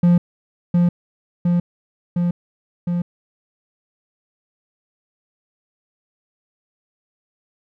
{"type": "tone with echo", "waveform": "triangle", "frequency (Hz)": 174.5, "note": "F3", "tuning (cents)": -1, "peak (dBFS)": -8, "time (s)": [0.03, 0.18], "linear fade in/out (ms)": 5, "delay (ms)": 710, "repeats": 4, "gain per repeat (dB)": -2, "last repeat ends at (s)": 3.02, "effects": []}